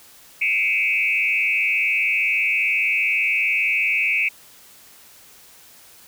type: tone with frequency modulation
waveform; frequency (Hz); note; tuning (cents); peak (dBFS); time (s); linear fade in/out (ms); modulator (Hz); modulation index
sine; 2407; D7; +42; -17; 0.41-4.29; 10; 95.1; 2.5
effects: white hiss -48 dBFS RMS until 6.07 s